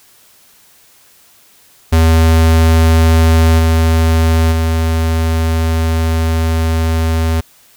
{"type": "tone with level steps", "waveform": "square", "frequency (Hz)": 81.2, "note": "E2", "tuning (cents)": -26, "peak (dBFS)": [-7, -9, -12], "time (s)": [1.92, 7.41], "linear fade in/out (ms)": 10, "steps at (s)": [3.58, 4.51], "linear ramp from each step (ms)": 20, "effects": ["white hiss -47 dBFS RMS until 7.76 s"]}